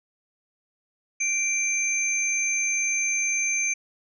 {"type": "tone pair together", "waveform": "sine", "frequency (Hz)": [2349, 6271], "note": ["D7", "G8"], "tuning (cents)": [0, 0], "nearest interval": "octave + perfect fourth", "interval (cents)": 1700, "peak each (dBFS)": [-24, -25], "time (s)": [1.2, 3.74], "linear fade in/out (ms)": 10, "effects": ["tanh soft clip ceiling -14 dBFS"]}